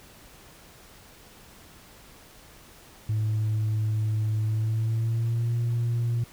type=tone with pitch glide; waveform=sine; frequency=108.2 to 117.99 Hz; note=A2 to A#2; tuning=-29 to +21 cents; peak=-21 dBFS; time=3.09-6.24 s; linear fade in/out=5 ms; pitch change=+150 cents; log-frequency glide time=4.42-5.56 s; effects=tanh soft clip ceiling -21 dBFS + pink hiss -51 dBFS RMS until 6.32 s

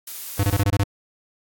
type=noise; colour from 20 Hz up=blue; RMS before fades=-33 dBFS; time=0.07-0.63 s; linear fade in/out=5 ms
type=tone bursts; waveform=square; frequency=100 Hz; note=G2; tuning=35 cents sharp; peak=-17 dBFS; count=7; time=0.39-0.837 s; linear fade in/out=5 ms; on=45 ms; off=22 ms
effects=AAC 64 kbps

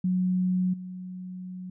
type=tone with level steps; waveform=sine; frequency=183.3 Hz; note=F#3; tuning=16 cents flat; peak=-22 / -35 dBFS; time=0.04-1.7 s; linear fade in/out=5 ms; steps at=0.73 s; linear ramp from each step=10 ms; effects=none

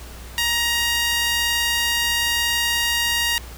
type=tone with high-pass filter; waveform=sawtooth; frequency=941 Hz; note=A#5; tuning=16 cents sharp; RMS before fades=-21 dBFS; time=0.38-3.38 s; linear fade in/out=0 ms; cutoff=2200 Hz; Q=1.2; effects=added 60 Hz sine -36 dBFS peak until 3.57 s + pink hiss -41 dBFS RMS until 3.57 s

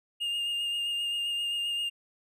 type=tone with vibrato; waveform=triangle; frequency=2825 Hz; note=F7; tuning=19 cents sharp; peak=-27 dBFS; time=0.2-1.9 s; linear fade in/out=20 ms; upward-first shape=sine; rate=7.6 Hz; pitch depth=16 cents each way; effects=none

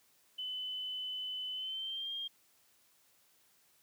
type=tone with pitch glide; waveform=sine; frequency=3017 to 3215 Hz; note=F#7 to G7; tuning=+33 to +43 cents; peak=-37 dBFS; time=0.38-2.28 s; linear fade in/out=10 ms; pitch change=+110 cents; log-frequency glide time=1.53-2.13 s; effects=white hiss -69 dBFS RMS until 3.82 s + high-pass 80 Hz 12 dB/octave

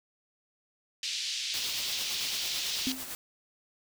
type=band-pass noise; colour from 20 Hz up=white; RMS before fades=-34 dBFS; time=1.03-2.92 s; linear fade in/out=2 ms; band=2700 to 5400 Hz; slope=24 dB/octave
type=noise with tremolo; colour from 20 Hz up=white; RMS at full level=-38 dBFS; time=1.54-3.15 s; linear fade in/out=0 ms; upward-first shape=sine; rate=9 Hz; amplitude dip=45%
type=tone with exponential decay; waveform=sine; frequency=260.7 Hz; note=C4; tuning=6 cents flat; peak=-26 dBFS; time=2.87-3.1 s; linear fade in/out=0 ms; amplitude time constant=49 ms
effects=none

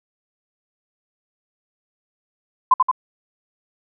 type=tone with echo; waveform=sine; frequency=1024 Hz; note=C6; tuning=38 cents flat; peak=-8 dBFS; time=2.71-2.74 s; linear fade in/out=5 ms; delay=87 ms; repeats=2; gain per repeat=-3 dB; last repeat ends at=2.914 s; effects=none

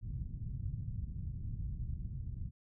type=low-pass noise; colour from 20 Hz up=white; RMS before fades=-40 dBFS; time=0.01-2.51 s; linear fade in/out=50 ms; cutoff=130 Hz; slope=24 dB/octave; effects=none

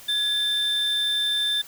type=tone pair together; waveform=triangle; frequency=1682 / 3564 Hz; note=G#6 / A7; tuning=+22 / +22 cents; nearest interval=octave + minor second; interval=1300 cents; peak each=-30 / -20 dBFS; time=0.08-1.62 s; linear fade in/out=10 ms; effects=white hiss -45 dBFS RMS until 1.67 s

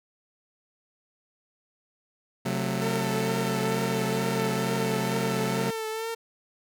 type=chord; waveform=sawtooth; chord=F# diminished; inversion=second; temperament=just; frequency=133.2 / 185 / 222 Hz; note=C3 / F#3 / A3; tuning=+31 / 0 / +16 cents; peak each=-27 / -26 / -28 dBFS; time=2.45-5.71 s; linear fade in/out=10 ms
type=tone with vibrato; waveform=sawtooth; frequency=446.5 Hz; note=A4; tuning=25 cents sharp; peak=-26 dBFS; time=2.81-6.15 s; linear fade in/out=10 ms; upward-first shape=triangle; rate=2.2 Hz; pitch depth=44 cents each way
effects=none

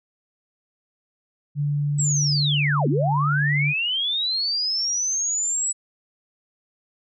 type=tone; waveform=sine; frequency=145.4 Hz; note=D3; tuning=17 cents flat; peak=-20 dBFS; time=1.55-3.74 s; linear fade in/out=50 ms
type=linear two-way sweep; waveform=sine; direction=down then up; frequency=7902 to 220 to 7902 Hz; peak=-21 dBFS; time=1.98-5.73 s; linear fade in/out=20 ms; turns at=2.88 s
effects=none

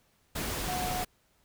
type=tone in noise; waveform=sine; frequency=729 Hz; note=F#5; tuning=26 cents flat; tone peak=-33 dBFS; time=0.68-1.04 s; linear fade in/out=10 ms; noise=pink; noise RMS=-34 dBFS; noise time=0.35-1.05 s; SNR=-2 dB; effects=pink hiss -69 dBFS RMS until 1.44 s

